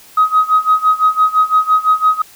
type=tone with tremolo; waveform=sine; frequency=1262 Hz; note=D#6; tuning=24 cents sharp; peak=-5 dBFS; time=0.17-2.22 s; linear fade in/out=5 ms; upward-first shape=sine; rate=5.9 Hz; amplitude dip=90%; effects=tanh soft clip ceiling -2 dBFS + white hiss -42 dBFS RMS until 2.35 s